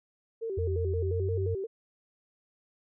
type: tone with vibrato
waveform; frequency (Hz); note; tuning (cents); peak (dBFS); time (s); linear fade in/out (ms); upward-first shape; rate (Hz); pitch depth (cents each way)
sine; 418.6; G#4; +14; -31; 0.41-1.67; 20; square; 5.7; 140
type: tone with pitch glide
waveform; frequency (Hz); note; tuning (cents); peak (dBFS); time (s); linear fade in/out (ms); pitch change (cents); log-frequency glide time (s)
sine; 86.8 to 94.11; F2 to F#2; -10 to +30; -28; 0.57-1.55; 10; +140; 1.02-1.31
effects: none